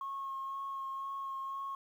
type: tone with vibrato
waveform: sine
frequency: 1086 Hz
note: C#6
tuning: 36 cents flat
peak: -36 dBFS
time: 0.01-1.75 s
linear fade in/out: 2 ms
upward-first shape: sine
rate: 2 Hz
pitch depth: 14 cents each way
effects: tanh soft clip ceiling -32 dBFS + 11-bit